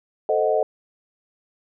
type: chord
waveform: sine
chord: A diminished seventh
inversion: none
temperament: equal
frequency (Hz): 440 / 523.3 / 622.3 / 740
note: A4 / C5 / Eb5 / Gb5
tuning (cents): 0 / 0 / 0 / 0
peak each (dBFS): -22 / -25 / -21 / -25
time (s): 0.29-0.63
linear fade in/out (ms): 2
effects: none